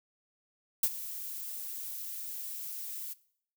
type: noise with ADSR envelope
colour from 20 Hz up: violet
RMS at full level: -24 dBFS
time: 0.83-3.14 s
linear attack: 5 ms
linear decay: 51 ms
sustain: -16 dB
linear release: 18 ms
effects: noise-tail reverb RT60 0.6 s tail -20 dB re dry